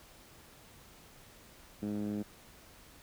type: tone with band-pass filter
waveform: 10% pulse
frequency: 103.9 Hz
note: G#2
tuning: 1 cent sharp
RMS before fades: -36 dBFS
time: 1.82-2.23 s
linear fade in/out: 10 ms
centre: 230 Hz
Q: 2.3
effects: pink hiss -57 dBFS RMS until 3.02 s